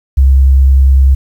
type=tone with vibrato; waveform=sine; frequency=67 Hz; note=C2; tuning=42 cents sharp; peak=-3 dBFS; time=0.17-1.15 s; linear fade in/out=10 ms; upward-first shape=triangle; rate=10 Hz; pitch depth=13 cents each way; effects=7-bit